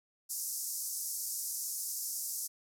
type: band-pass noise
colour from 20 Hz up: white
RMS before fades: -38 dBFS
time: 0.29-2.48 s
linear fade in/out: 20 ms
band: 5200 to 14000 Hz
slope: 48 dB/octave
effects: none